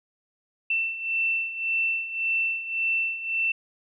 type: beating tone pair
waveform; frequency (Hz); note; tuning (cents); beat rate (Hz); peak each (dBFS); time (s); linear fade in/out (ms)
sine; 2679 / 2680.8; E7 / E7; +27 / +29; 1.8; -30 / -25; 0.7-3.52; 5
effects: none